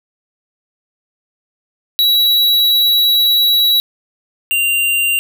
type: tone pair in turn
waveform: square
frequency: 3903 / 2780 Hz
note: B7 / F7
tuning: -21 / -9 cents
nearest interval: tritone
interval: 588 cents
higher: first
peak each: -10 / -13 dBFS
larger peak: first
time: 1.99-3.8 / 4.51-5.19 s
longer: first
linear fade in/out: 0 ms
effects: none